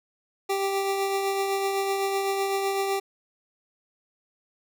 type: tone with tremolo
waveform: 25% pulse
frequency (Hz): 392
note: G4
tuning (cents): 0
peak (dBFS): -19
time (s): 0.49-3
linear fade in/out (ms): 10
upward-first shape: triangle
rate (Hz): 7.9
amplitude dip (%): 35
effects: none